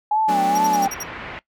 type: tone with vibrato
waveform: sine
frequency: 830.6 Hz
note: G#5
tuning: in tune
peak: -16 dBFS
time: 0.11-0.88 s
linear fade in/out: 5 ms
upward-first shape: sine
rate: 2.3 Hz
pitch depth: 96 cents each way
type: chord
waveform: sawtooth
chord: B minor seventh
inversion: second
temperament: equal with one note detuned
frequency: 185 / 219.2 / 246.9 / 293.7 Hz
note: F#3 / A3 / B3 / D4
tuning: 0 / -6 / 0 / 0 cents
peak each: -24 / -26 / -30 / -24 dBFS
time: 0.28-0.87 s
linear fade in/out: 10 ms
type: tone bursts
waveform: sawtooth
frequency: 5680 Hz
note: F8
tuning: 28 cents sharp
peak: -25 dBFS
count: 6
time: 0.55-1.032 s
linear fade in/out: 5 ms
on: 32 ms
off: 58 ms
type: low-pass noise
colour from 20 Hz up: white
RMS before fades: -34 dBFS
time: 0.86-1.39 s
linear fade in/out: 0 ms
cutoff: 2400 Hz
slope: 24 dB/octave
effects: noise-tail reverb RT60 0.1 s tail -18 dB re dry